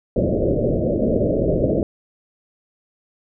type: low-pass noise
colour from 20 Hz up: white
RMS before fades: -19 dBFS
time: 0.16-1.83 s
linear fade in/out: 2 ms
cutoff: 620 Hz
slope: 96 dB/octave
effects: none